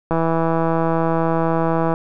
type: click train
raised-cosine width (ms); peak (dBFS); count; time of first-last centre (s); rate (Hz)
1; -6; 301; 0.11-1.939; 164
effects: none